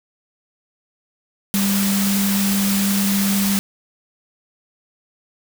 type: tone in noise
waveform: sine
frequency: 198.2 Hz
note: G3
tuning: 19 cents sharp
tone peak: -17 dBFS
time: 1.54-3.59 s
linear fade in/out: 0 ms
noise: white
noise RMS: -23 dBFS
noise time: 1.54-3.59 s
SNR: +3 dB
effects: none